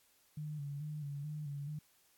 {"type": "tone with vibrato", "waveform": "sine", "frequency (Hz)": 146.8, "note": "D3", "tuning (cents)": 0, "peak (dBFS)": -39, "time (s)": [0.37, 1.79], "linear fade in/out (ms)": 5, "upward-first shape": "square", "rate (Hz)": 2.3, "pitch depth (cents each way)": 52, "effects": ["white hiss -70 dBFS RMS until 2.17 s", "AAC 64 kbps"]}